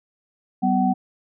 sine tone cluster, 192 / 250.9 / 756 Hz, G3 / B3 / F#5, -36 / +28 / +37 cents, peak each -21 dBFS, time 0.62-0.94 s, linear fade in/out 20 ms, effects none

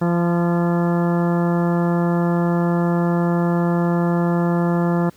harmonic tone with a mistuned harmonic, 172.1 Hz, F3, 25 cents flat, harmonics 1 / 2 / 3 / 4 / 5 / 6 / 7 / 8 / 10, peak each -17 / -23 / -27 / -29 / -31 / -33 / -34 / -35 / -37 dBFS, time 0.01-5.1 s, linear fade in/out 10 ms, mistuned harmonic 5, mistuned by +17 cents, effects pink hiss -52 dBFS RMS until 5.16 s

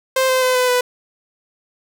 sawtooth tone with pitch steps, 523.3 / 516.4 / 509.6 / 502.9 / 496.2 Hz, C5 / C5 / C5 / B4 / B4, 0 / -23 / -46 / +31 / +8 cents, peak -10 dBFS, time 0.16-0.81 s, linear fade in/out 5 ms, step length 130 ms, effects none

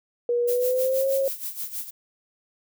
sine tone with pitch glide, 480 to 541.9 Hz, B4 to C#5, -49 to -39 cents, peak -20 dBFS, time 0.29-1.28 s, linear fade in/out 2 ms, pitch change +210 cents, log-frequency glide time 0.44-1.08 s
violet noise with tremolo, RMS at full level -30 dBFS, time 0.47-1.91 s, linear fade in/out 20 ms, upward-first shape sine, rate 6.3 Hz, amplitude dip 75%
effects none

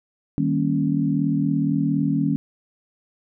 sine chord, Eb dominant seventh, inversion none, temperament equal, 155.56 / 196 / 233.1 / 277.2 Hz, Eb3 / G3 / Bb3 / Db4, 0 / 0 / 0 / 0 cents, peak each -23 / -26 / -26 / -22 dBFS, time 0.38-2.36 s, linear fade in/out 0 ms, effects none

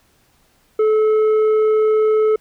sine tone with tanh clipping, 432.6 Hz, A4, 29 cents flat, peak -13 dBFS, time 0.79-2.36 s, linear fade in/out 5 ms, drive 6 dB, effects pink hiss -58 dBFS RMS until 2.4 s

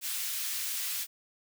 white high-pass noise, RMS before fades -34 dBFS, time 0.01-1.07 s, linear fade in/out 50 ms, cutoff 1900 Hz, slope 12 dB/octave, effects none

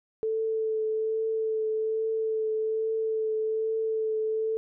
sine tone with vibrato, 440 Hz, A4, in tune, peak -25 dBFS, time 0.23-4.57 s, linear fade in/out 0 ms, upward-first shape triangle, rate 1.2 Hz, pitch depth 17 cents each way, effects none

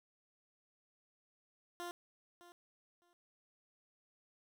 15% pulse tone with echo, 349.2 Hz, F4, in tune, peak -36 dBFS, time 1.8-1.91 s, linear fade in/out 0 ms, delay 610 ms, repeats 2, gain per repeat -15 dB, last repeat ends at 3.13 s, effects none

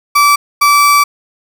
35% pulse tone bursts at uneven times, 1157 Hz, D6, 26 cents flat, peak -4 dBFS, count 2, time 0.15-0.36 / 0.61-1.04 s, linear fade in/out 10 ms, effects none

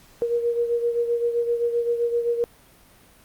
sine beating tone pair, 471.2 / 478.9 Hz, A#4 / A#4, +19 / +47 cents, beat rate 7.7 Hz, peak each -21 / -28 dBFS, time 0.22-2.44 s, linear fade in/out 0 ms, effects pink hiss -53 dBFS RMS until 3.24 s + Opus 48 kbps

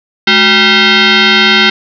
sine tone with frequency modulation, 798 Hz, G5, 31 cents sharp, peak -4 dBFS, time 0.27-1.7 s, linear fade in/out 5 ms, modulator 584 Hz, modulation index 6, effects none

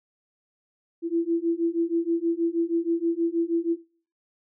sine beating tone pair, 332.1 / 338.4 Hz, E4 / E4, +13 / +45 cents, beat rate 6.3 Hz, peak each -25 dBFS, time 1.02-3.77 s, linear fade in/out 50 ms, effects noise-tail reverb RT60 0.4 s tail -17 dB re dry

